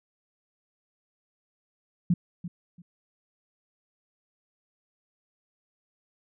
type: tone with echo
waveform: sine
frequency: 174.7 Hz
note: F3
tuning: 1 cent sharp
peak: -18 dBFS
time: 2.1-2.14 s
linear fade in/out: 5 ms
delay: 340 ms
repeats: 2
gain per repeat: -14 dB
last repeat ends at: 2.82 s
effects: none